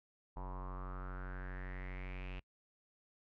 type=tone with low-pass filter sweep; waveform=square; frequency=46.25 Hz; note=F#1; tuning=in tune; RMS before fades=-44 dBFS; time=0.36-2.4 s; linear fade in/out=10 ms; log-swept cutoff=930 to 2700 Hz; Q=6.3; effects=noise-tail reverb RT60 0.1 s tail -26 dB re dry